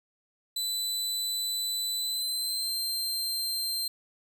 sawtooth tone with pitch glide, 4000 to 4146 Hz, B7 to C8, +21 to -17 cents, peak -26 dBFS, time 0.56-3.88 s, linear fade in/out 5 ms, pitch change +62 cents, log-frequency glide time 1.98-2.76 s, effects none

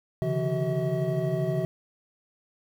triangle tone cluster, 135.4 / 147.9 / 167.6 / 375.6 / 642 Hz, C#3 / D3 / E3 / F#4 / E5, -40 / +13 / +29 / +26 / -46 cents, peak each -29 dBFS, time 0.22-1.65 s, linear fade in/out 0 ms, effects 9-bit

